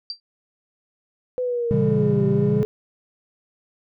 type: tone with exponential decay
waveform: sine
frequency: 4699 Hz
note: D8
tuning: in tune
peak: -23 dBFS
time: 0.1-0.2 s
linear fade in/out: 1 ms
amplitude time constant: 20 ms
type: linear two-way sweep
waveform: sine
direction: down then up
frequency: 506 to 392 to 430.3 Hz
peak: -21 dBFS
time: 1.38-2.65 s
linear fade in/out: 0 ms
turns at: 2.27 s
type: chord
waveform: triangle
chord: A# diminished seventh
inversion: none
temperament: just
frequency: 116.54 / 139.85 / 167.82 / 201.4 Hz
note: A#2 / C#3 / E3 / G3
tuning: 0 / +16 / +31 / +47 cents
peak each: -24 / -20 / -24 / -20 dBFS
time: 1.71-2.63 s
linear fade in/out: 0 ms
effects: none